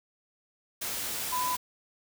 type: tone in noise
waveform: sine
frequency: 1000 Hz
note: B5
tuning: 21 cents sharp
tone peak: -28 dBFS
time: 1.32-1.56 s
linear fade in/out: 10 ms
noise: white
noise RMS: -34 dBFS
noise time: 0.81-1.57 s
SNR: +3 dB
effects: none